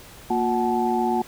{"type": "tone cluster", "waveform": "sine", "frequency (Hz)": [233, 358.4, 747, 864], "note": ["A#3", "F4", "F#5", "A5"], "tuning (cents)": [-1, 45, 16, -32], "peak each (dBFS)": -25, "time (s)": [0.3, 1.22], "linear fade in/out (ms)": 5, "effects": ["pink hiss -45 dBFS RMS until 1.27 s"]}